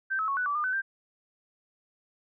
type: tone with pitch steps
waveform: sine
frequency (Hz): 1557 / 1293 / 1106 / 1486 / 1156 / 1208 / 1512 / 1578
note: G6 / E6 / C#6 / F#6 / D6 / D6 / F#6 / G6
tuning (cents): -12 / -34 / -4 / +7 / -28 / +48 / +37 / +11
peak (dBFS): -26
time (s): 0.1-0.82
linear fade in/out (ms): 20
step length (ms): 90
effects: none